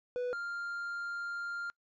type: tone pair in turn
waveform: triangle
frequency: 493.9 / 1397 Hz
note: B4 / F6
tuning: 0 / 0 cents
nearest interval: octave + tritone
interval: 1800 cents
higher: second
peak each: -30 / -34 dBFS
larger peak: first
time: 0.16-0.33 / 0.33-1.7 s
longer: second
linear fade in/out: 0 ms
effects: noise-tail reverb RT60 0.1 s tail -26 dB re dry + resampled to 16000 Hz